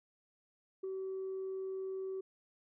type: tone with ADSR envelope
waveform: sine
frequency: 381.2 Hz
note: G4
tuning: 48 cents flat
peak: -33 dBFS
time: 0.83-2.21 s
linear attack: 12 ms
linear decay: 6 ms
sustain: -3 dB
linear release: 8 ms
effects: tanh soft clip ceiling -34 dBFS